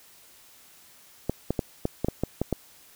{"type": "clicks", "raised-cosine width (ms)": 2, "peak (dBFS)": -11, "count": 9, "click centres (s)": [1.296, 1.506, 1.592, 1.854, 2.046, 2.085, 2.236, 2.416, 2.527], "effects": ["white hiss -54 dBFS RMS until 2.95 s"]}